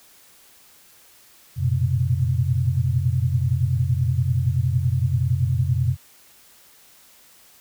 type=tone cluster; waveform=sine; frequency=90.1 / 114.1 / 121.3 / 131.9 Hz; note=F#2 / A#2 / B2 / C3; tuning=-45 / -37 / -31 / +14 cents; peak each=-23 / -29 / -23 / -22 dBFS; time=1.56-5.97 s; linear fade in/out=50 ms; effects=white hiss -52 dBFS RMS until 7.6 s